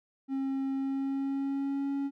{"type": "tone with pitch glide", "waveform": "triangle", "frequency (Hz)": [269.6, 278.1], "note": ["C#4", "C#4"], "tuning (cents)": [-48, 6], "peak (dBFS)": -27, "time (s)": [0.28, 2.11], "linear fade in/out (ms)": 50, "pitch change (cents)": 54, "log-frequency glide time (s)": [0.72, 1.91], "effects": []}